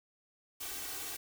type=noise with comb filter; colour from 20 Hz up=white; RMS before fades=-41 dBFS; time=0.6-1.17 s; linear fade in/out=10 ms; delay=2.6 ms; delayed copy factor=+1; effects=none